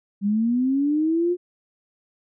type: linear sweep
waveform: sine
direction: up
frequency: 196 to 360.4 Hz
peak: -18 dBFS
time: 0.21-1.37 s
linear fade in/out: 50 ms
effects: none